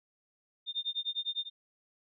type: tone with tremolo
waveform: sine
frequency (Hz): 3631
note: A#7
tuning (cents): -46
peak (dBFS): -29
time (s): 0.66-1.5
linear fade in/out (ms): 50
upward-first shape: sine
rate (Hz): 9.9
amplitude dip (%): 100
effects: none